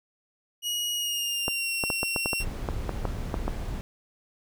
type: tone with pitch glide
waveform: sawtooth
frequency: 2896 to 2733 Hz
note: F#7 to F7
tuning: -38 to -38 cents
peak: -24 dBFS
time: 0.62-2.45 s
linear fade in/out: 50 ms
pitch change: -100 cents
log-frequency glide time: 0.94-1.71 s
type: clicks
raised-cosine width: 1 ms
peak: -14 dBFS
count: 12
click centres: 1.481 / 1.838 / 1.902 / 2.031 / 2.162 / 2.259 / 2.332 / 2.688 / 2.893 / 3.053 / 3.342 / 3.48 s
type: noise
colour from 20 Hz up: brown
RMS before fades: -32 dBFS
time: 2.4-3.81 s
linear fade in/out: 0 ms
effects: none